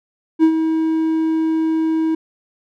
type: tone with ADSR envelope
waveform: triangle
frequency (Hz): 320.4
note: E4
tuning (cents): -49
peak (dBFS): -5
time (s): 0.39-2.15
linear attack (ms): 43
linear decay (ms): 79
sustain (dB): -8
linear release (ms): 5
effects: none